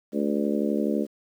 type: harmonic tone with a mistuned harmonic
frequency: 72 Hz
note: D2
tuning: 34 cents flat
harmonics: 3 / 4 / 5 / 6 / 7 / 8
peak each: -26 / -28 / -30 / -32 / -33 / -34 dBFS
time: 0.12-1.07 s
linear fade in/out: 50 ms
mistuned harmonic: 8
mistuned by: +36 cents
effects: 9-bit